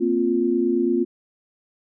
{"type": "chord", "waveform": "sine", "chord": "Bb suspended second", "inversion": "none", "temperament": "equal", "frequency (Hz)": [233.1, 261.6, 349.2], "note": ["Bb3", "C4", "F4"], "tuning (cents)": [0, 0, 0], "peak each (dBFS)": [-24, -23, -20], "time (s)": [0, 1.05], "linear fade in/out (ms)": 20, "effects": []}